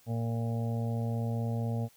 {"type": "harmonic tone", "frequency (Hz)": 115.5, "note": "A#2", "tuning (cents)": -16, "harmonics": [1, 2, 4, 5, 6, 7], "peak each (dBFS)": [-30, -36, -42, -44, -46, -47], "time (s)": [0.06, 1.89], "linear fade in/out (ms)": 50, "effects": ["white hiss -62 dBFS RMS until 1.96 s"]}